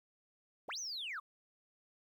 sine linear two-way sweep, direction up then down, 98 to 6300 to 1062 Hz, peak -38 dBFS, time 0.68-1.2 s, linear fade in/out 10 ms, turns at 0.79 s, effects tanh soft clip ceiling -36 dBFS + 12-bit

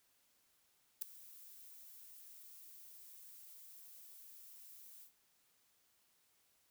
violet noise with ADSR envelope, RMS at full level -36 dBFS, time 1.01-5.12 s, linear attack 12 ms, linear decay 3 ms, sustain -21 dB, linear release 97 ms, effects white hiss -75 dBFS RMS until 6.7 s

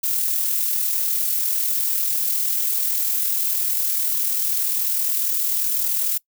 violet noise with amplitude modulation, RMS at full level -20 dBFS, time 0.03-6.18 s, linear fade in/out 10 ms, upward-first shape sine, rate 40.1 Hz, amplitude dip 35%, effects noise-tail reverb RT60 0.1 s tail -22 dB re dry

